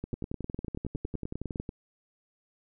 two click trains, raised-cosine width 3 ms, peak -21 / -22 dBFS, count 15 / 19, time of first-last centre 0.14-1.558 / 0.04-1.691 s, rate 9.87 / 10.9 Hz, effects none

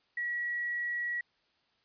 sine tone with quantisation, 1923 Hz, B6, 47 cents flat, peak -31 dBFS, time 0.17-1.21 s, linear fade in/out 5 ms, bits 10, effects white hiss -72 dBFS RMS until 1.84 s + resampled to 11025 Hz

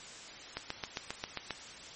click train, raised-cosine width 0.2 ms, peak -17 dBFS, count 8, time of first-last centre 0.57-1.507 s, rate 7.47 Hz, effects white hiss -48 dBFS RMS until 1.95 s + MP3 32 kbps

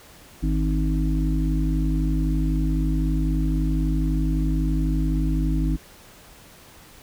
harmonic tone, 51.91 Hz, G#1, in tune, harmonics 1 / 3 / 5 / 6, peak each -21 / -26 / -28 / -29 dBFS, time 0.42-5.77 s, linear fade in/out 20 ms, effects pink hiss -48 dBFS RMS until 7.02 s

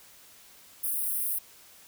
white high-pass noise, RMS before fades -30 dBFS, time 0.83-1.39 s, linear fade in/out 10 ms, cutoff 9100 Hz, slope 96 dB/octave, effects white hiss -54 dBFS RMS until 1.87 s

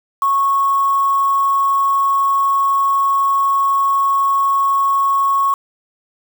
sine tone with quantisation, 1102 Hz, C#6, 11 cents flat, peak -12 dBFS, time 0.22-5.54 s, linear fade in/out 2 ms, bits 5, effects none

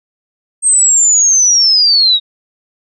sine linear sweep, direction down, 8430 to 3743 Hz, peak -6 dBFS, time 0.62-2.2 s, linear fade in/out 50 ms, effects none

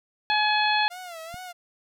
harmonic tone, 847 Hz, G#5, 34 cents sharp, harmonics 1 / 2 / 3 / 4 / 5, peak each -23 / -26 / -28 / -29 / -30 dBFS, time 0.3-0.88 s, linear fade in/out 0 ms
sawtooth tone with vibrato, 690 Hz, F5, 21 cents flat, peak -33 dBFS, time 0.9-1.53 s, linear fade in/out 20 ms, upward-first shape sine, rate 2.4 Hz, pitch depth 120 cents each way
click, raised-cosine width 5 ms, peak -30 dBFS, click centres 1.343 s
effects none

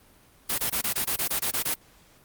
white noise bursts, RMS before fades -26 dBFS, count 11, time 0.49-1.744 s, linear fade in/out 10 ms, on 94 ms, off 22 ms, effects pink hiss -57 dBFS RMS until 2.24 s + Opus 32 kbps

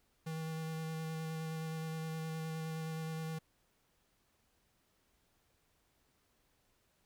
square tone with vibrato, 160 Hz, D#3, 49 cents sharp, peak -39 dBFS, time 0.26-3.39 s, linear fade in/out 10 ms, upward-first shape square, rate 9.6 Hz, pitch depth 10 cents each way, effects pink hiss -75 dBFS RMS until 7.05 s

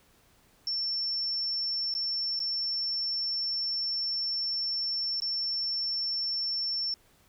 sine tone with dropouts, 5410 Hz, E8, 44 cents sharp, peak -28 dBFS, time 0.67-6.94 s, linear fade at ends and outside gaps 1 ms, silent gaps 1.94-1.95 / 2.392-2.402 / 5.201-5.22 s, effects pink hiss -63 dBFS RMS until 7.28 s

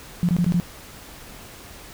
sine tone bursts, 174.61 Hz, F3, in tune, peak -16 dBFS, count 5, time 0.23-0.6 s, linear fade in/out 0 ms, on 58 ms, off 20 ms, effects pink hiss -42 dBFS RMS until 1.93 s

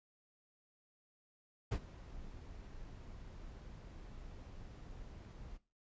brown noise with ADSR envelope, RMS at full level -32 dBFS, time 1.71-5.58 s, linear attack 12 ms, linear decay 63 ms, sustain -19 dB, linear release 19 ms, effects noise-tail reverb RT60 0.3 s tail -17 dB re dry + resampled to 16000 Hz

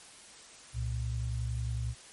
sine tone pair together, 65.63 / 116.54 Hz, C2 / A#2, +6 / 0 cents, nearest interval minor seventh, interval 994 cents, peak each -34 / -33 dBFS, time 0.73-1.95 s, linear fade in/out 50 ms, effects white hiss -52 dBFS RMS until 2.12 s + MP3 48 kbps

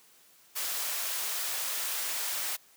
white high-pass noise, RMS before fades -33 dBFS, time 0.55-2.57 s, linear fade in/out 20 ms, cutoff 620 Hz, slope 12 dB/octave, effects white hiss -60 dBFS RMS until 2.76 s + high-pass 150 Hz 12 dB/octave

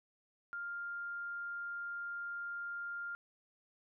sine tone, 1400 Hz, F6, 4 cents sharp, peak -39 dBFS, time 0.53-3.15 s, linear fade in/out 0 ms, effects none

